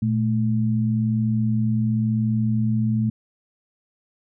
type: tone pair together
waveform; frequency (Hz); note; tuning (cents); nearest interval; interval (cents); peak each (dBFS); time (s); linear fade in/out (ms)
sine; 116.54 / 217.5; A#2 / A3; 0 / -20; major seventh; 1080; -21; 0.02-3.1; 5
effects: none